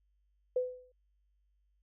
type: tone with exponential decay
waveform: sine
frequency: 503 Hz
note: B4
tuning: 32 cents sharp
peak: -25 dBFS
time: 0.56-0.92 s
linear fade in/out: 5 ms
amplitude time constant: 77 ms
effects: added 50 Hz sine -70 dBFS peak until 1.82 s